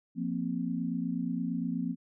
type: chord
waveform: sine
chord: F suspended fourth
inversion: none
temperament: equal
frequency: 174.61 / 233.1 / 261.6 Hz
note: F3 / Bb3 / C4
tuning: 0 / 0 / 0 cents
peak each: -34 dBFS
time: 0.15-1.96 s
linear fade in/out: 50 ms
effects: none